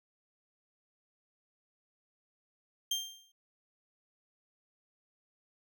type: tone with exponential decay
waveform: 30% pulse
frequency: 3179 Hz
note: G7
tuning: 24 cents sharp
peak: -25 dBFS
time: 2.91-3.32 s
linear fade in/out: 5 ms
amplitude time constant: 87 ms
effects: none